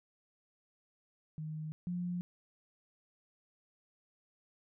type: tone pair in turn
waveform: sine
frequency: 155.4 / 177 Hz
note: D#3 / F3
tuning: -2 / +23 cents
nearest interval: major second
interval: 225 cents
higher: second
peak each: -38 / -34 dBFS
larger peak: second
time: 1.38-1.72 / 1.87-2.21 s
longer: neither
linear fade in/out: 0 ms
effects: none